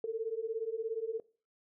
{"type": "beating tone pair", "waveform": "sine", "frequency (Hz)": [438.7, 455.7], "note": ["A4", "A#4"], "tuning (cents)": [-5, -39], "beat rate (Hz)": 17, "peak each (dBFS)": [-37, -35], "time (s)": [0.04, 1.2], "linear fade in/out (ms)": 2, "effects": ["noise-tail reverb RT60 0.4 s tail -21 dB re dry"]}